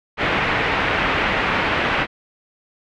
white low-pass noise, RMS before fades -20 dBFS, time 0.17-2.07 s, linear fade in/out 50 ms, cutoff 2500 Hz, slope 24 dB/octave, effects none

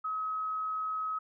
sine tone, 1276 Hz, D#6, 43 cents sharp, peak -31 dBFS, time 0.04-1.19 s, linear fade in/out 10 ms, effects none

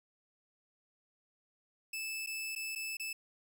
sawtooth tone with dropouts, 2625 Hz, E7, 8 cents flat, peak -34 dBFS, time 1.93-3.13 s, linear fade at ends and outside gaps 5 ms, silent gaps 2.263-2.271 / 2.552-2.56 / 2.752-2.758 / 2.97-2.997 s, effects none

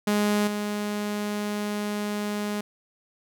sawtooth tone with level steps, 207.7 Hz, G#3, in tune, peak -17 / -23 dBFS, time 0.07-2.61 s, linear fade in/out 5 ms, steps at 0.47 s, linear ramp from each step 5 ms, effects none

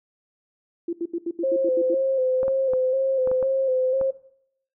sine tone bursts, 340.3 Hz, F4, 45 cents flat, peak -23 dBFS, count 9, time 0.88-1.946 s, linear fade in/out 5 ms, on 50 ms, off 77 ms
sine tone with vibrato, 524 Hz, C5, 2 cents sharp, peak -19 dBFS, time 1.43-4.11 s, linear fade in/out 10 ms, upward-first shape square, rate 2 Hz, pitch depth 33 cents each way
clicks, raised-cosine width 1 ms, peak -20 dBFS, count 7, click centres 2.431 / 2.481 / 2.735 / 3.274 / 3.315 / 3.427 / 4.013 s
effects noise-tail reverb RT60 0.7 s tail -18 dB re dry

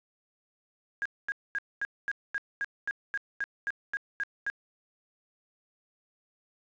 sine tone bursts, 1632 Hz, G#6, 31 cents flat, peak -28 dBFS, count 14, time 1.02-4.5 s, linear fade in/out 0 ms, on 35 ms, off 230 ms, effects resampled to 16000 Hz + 9-bit

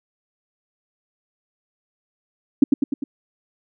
sine tone with echo, 277.2 Hz, C#4, in tune, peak -6 dBFS, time 2.62-2.64 s, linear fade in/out 5 ms, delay 100 ms, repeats 4, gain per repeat -4 dB, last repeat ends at 3.04 s, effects none

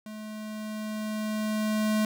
square tone with level ramp, 214.8 Hz, A3, 41 cents flat, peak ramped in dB -39 to -23 dBFS, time 0.06-2.05 s, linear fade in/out 2 ms, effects none

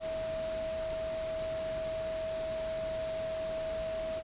sine tone in noise, 643 Hz, E5, 43 cents flat, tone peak -33 dBFS, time 0-4.23 s, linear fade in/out 50 ms, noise pink, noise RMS -44 dBFS, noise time 0-4.23 s, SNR +8 dB, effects resampled to 8000 Hz

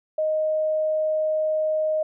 sine tone, 622.3 Hz, D#5, in tune, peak -20 dBFS, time 0.18-2.03 s, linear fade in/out 5 ms, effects none

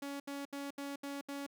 sawtooth tone bursts, 280.9 Hz, C#4, 23 cents sharp, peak -36 dBFS, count 6, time 0.02-1.465 s, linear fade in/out 5 ms, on 180 ms, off 73 ms, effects none

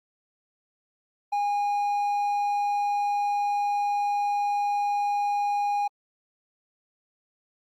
triangle tone, 818 Hz, G#5, 26 cents flat, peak -21 dBFS, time 1.32-5.88 s, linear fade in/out 10 ms, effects Opus 48 kbps

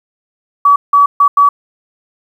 sine tone bursts at uneven times, 1141 Hz, C#6, 50 cents sharp, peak -4 dBFS, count 4, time 0.65-0.76 / 0.93-1.06 / 1.2-1.28 / 1.37-1.49 s, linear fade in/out 5 ms, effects 7-bit

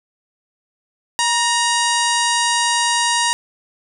harmonic tone with a mistuned harmonic, 950 Hz, A#5, 33 cents sharp, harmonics 1 / 2 / 3 / 4 / 5 / 6 / 7 / 8 / 9 / 10, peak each -19 / -22 / -24 / -25 / -26 / -27 / -27 / -28 / -29 / -29 dBFS, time 1.19-3.33 s, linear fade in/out 0 ms, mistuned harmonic 2, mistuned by -45 cents, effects none

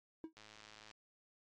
triangle tone with exponential decay, 320.9 Hz, E4, 46 cents flat, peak -38 dBFS, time 0.24-0.33 s, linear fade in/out 1 ms, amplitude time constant 19 ms
click train, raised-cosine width 0.2 ms, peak -39 dBFS, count 59, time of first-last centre 0.37-0.912 s, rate 107 Hz
effects AAC 32 kbps

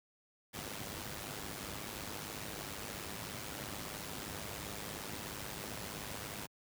pink noise with amplitude modulation, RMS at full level -40 dBFS, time 0.53-6.47 s, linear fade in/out 20 ms, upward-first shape sine, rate 103 Hz, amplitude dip 65%, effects high-pass 80 Hz 12 dB/octave

